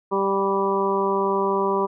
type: harmonic tone with a mistuned harmonic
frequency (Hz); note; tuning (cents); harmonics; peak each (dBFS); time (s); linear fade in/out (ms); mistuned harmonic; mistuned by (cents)
196.2; G3; +2; 1 / 2 / 3 / 4 / 5 / 6; -29 / -22 / -30 / -32 / -24 / -29; 0.11-1.87; 20; 6; -17
effects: none